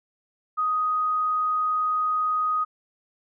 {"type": "tone", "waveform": "sine", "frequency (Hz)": 1249, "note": "D#6", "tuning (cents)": 6, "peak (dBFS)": -21, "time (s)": [0.57, 2.65], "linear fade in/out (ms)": 20, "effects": []}